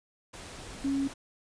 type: tone in noise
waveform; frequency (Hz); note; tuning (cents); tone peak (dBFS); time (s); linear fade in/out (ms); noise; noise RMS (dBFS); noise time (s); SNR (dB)
sine; 274.9; C#4; -14; -26; 0.84-1.08; 10; pink; -44; 0.33-1.14; +15
effects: resampled to 22050 Hz